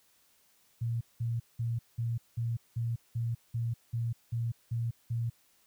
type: tone bursts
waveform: sine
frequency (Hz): 116.54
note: A#2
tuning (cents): 0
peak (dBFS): -29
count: 12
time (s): 0.81-5.3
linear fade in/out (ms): 10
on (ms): 200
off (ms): 190
effects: white hiss -67 dBFS RMS until 5.66 s